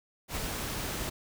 pink noise with ADSR envelope, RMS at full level -33 dBFS, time 0.28-1.1 s, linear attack 77 ms, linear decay 14 ms, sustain -2 dB, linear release 13 ms, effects none

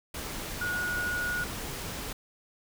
sine tone in noise, 1450 Hz, F#6, 35 cents flat, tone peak -29 dBFS, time 0.61-1.44 s, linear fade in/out 5 ms, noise pink, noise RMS -37 dBFS, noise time 0.14-2.13 s, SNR +5 dB, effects none

